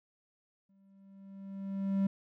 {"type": "tone with exponential growth", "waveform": "triangle", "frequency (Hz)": 195.3, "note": "G3", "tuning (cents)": -6, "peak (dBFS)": -23, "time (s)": [0.69, 2.07], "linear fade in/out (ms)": 5, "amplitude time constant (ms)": 300, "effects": []}